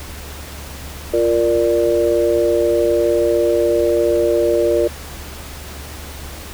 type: chord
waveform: sine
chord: Bb major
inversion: second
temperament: equal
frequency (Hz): 349.2 / 466.2 / 587.3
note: F4 / Bb4 / D5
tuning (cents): 0 / 0 / 0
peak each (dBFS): -17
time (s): 1.13-4.88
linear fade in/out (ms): 10
effects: added 72 Hz sine -33 dBFS peak until 6.53 s + pink hiss -34 dBFS RMS until 6.53 s